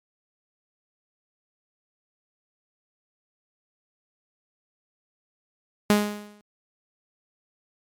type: tone with exponential decay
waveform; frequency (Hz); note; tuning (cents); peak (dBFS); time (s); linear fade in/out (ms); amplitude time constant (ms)
sawtooth; 207.7; G#3; 0; -10; 5.9-6.41; 0; 110
effects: MP3 96 kbps